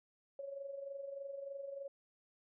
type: tone with amplitude modulation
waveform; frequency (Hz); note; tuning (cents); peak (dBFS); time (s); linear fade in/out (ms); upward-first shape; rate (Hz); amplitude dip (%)
sine; 554.4; C#5; 0; -40; 0.39-1.88; 2; sine; 23.3; 60
effects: none